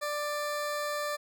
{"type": "tone", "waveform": "20% pulse", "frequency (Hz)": 590, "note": "D5", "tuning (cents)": 8, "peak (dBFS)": -26, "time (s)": [0.01, 1.17], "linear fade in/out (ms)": 20, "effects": []}